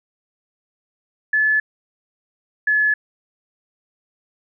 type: tone pair in turn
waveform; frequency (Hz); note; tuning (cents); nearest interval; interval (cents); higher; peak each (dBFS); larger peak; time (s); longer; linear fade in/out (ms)
sine; 1726 / 1712.1; A6 / A6; -34 / -48; unison; 14; first; -14 / -14; neither; 1.33-1.6 / 2.67-2.94; neither; 5
effects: none

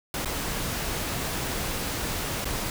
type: noise with dropouts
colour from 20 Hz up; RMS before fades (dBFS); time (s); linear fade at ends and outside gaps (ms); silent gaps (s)
pink; -30; 0.14-2.7; 1; 0.248-0.257 / 2.445-2.454
effects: none

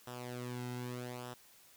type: tone with flanger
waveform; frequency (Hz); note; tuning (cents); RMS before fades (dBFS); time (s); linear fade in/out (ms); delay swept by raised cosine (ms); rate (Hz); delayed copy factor
sawtooth; 123.47; B2; 0; -43; 0.07-1.34; 5; 0.45 to 1.75; 0.81; -0.7
effects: white hiss -62 dBFS RMS until 1.76 s

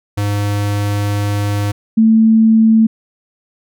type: tone pair in turn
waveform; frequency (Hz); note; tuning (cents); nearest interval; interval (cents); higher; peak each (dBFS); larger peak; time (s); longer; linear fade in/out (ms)
square / sine; 102.4 / 222.3; G#2 / A3; -24 / +18; octave + minor second; 1342; second; -15 / -6; second; 0.17-1.72 / 1.97-2.87; first; 10
effects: none

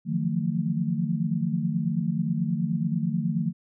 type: tone cluster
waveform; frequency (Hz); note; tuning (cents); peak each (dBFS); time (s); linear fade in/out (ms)
sine; 152.2 / 170.3 / 179.6 / 223.9; D#3 / F3 / F3 / A3; -38 / -43 / +49 / +30; -29; 0.05-3.53; 50
effects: none

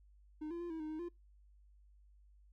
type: tone with pitch steps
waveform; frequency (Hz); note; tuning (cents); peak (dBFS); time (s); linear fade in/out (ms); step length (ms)
triangle; 306.5 / 341.5 / 346.8 / 322.6 / 308.7 / 312.1 / 346.8; D#4 / F4 / F4 / E4 / D#4 / D#4 / F4; -26 / -39 / -12 / -37 / -14 / +5 / -12; -38; 0.41-1.089; 10; 97
effects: noise-tail reverb RT60 0.2 s tail -24 dB re dry + added 50 Hz sine -61 dBFS peak until 2.52 s

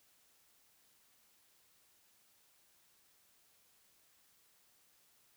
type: silence
effects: white hiss -70 dBFS RMS until 5.36 s

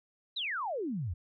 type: exponential sweep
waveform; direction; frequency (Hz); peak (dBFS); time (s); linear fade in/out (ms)
sine; down; 4100 to 75.9; -32; 0.36-1.14; 10
effects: none

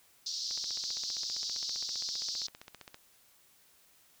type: band-pass noise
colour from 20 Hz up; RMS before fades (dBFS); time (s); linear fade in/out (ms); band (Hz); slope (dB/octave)
pink; -37; 0.26-2.47; 5; 4200 to 5700; 48
type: click train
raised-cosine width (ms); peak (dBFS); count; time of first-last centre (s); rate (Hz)
0.2; -29; 38; 0.51-2.944; 15.2
effects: white hiss -64 dBFS RMS until 4.2 s

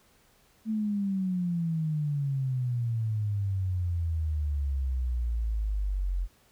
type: exponential sweep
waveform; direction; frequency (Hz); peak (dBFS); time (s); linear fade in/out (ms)
sine; down; 222.6 to 43.65; -26; 0.65-6.28; 50
effects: pink hiss -63 dBFS RMS until 6.51 s

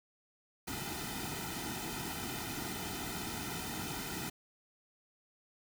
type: noise with comb filter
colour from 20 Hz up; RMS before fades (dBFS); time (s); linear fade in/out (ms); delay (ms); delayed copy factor
pink; -40; 0.67-4.3; 10; 1.8; -0.95
effects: none

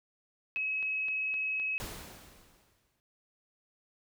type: tone with vibrato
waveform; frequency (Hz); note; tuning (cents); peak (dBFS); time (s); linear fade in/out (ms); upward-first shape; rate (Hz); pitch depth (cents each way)
sine; 2563; E7; -49; -30; 0.56-1.78; 0; sine; 20; 9
type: click train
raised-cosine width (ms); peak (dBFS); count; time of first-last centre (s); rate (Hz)
0.3; -33; 5; 0.57-1.598; 3.89
type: noise with exponential decay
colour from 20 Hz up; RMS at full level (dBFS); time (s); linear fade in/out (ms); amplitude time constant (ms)
pink; -39; 1.8-3; 0; 260
effects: none

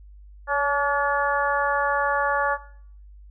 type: harmonic tone with a mistuned harmonic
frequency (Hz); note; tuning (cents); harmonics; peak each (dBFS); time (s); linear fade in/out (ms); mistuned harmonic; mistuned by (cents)
285.8; D4; -47; 2 / 3 / 4 / 5 / 6; -26 / -26 / -26 / -26 / -26; 0.47-2.58; 50; 2; -21
effects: noise-tail reverb RT60 0.6 s tail -19 dB re dry + added 50 Hz sine -43 dBFS peak until 3.3 s

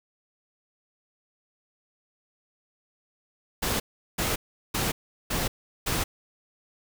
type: noise bursts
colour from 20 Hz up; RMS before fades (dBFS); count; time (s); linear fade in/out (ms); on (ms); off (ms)
pink; -27; 5; 3.62-6.04; 10; 180; 380
effects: none

